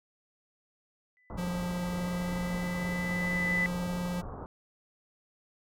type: tone with exponential growth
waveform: sine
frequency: 1996 Hz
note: B6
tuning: 18 cents sharp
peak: -25 dBFS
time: 1.17-3.66 s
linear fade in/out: 0 ms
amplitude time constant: 540 ms
type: low-pass noise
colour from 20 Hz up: pink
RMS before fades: -41 dBFS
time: 1.3-4.46 s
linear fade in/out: 0 ms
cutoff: 1300 Hz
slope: 48 dB/octave
type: tone with vibrato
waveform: square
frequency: 177.4 Hz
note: F3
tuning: 27 cents sharp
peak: -32 dBFS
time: 1.37-4.22 s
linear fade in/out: 20 ms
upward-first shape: sine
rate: 19 Hz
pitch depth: 14 cents each way
effects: none